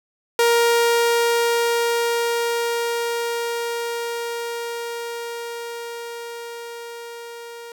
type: tone with level ramp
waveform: sawtooth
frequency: 469.2 Hz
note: A#4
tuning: 11 cents sharp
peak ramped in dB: -10 to -31 dBFS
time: 0.39-7.72 s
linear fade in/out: 2 ms
effects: none